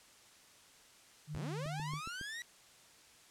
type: tone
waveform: sine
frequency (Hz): 150.7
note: D3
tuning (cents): +45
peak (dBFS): -39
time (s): 1.27-2.01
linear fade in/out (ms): 50
type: linear sweep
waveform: sawtooth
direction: up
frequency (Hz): 43.65 to 1953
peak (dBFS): -38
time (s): 1.34-2.42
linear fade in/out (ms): 0
type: click train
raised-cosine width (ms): 3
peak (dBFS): -35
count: 5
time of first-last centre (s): 1.66-2.212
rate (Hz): 7.24
effects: white hiss -61 dBFS RMS until 3.3 s + low-pass 9000 Hz 12 dB/octave